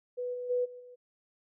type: tone with level steps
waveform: sine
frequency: 493.9 Hz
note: B4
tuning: in tune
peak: -32 / -35 / -26 / -44 / -48 dBFS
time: 0.17-0.96 s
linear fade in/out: 20 ms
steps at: 0.33 / 0.49 / 0.64 / 0.79 s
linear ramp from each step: 20 ms
effects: none